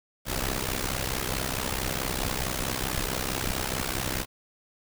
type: noise with amplitude modulation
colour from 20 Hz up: pink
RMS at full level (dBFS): -26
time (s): 0.25-4.26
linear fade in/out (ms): 50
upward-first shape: sine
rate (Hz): 64.6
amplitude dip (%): 85
effects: none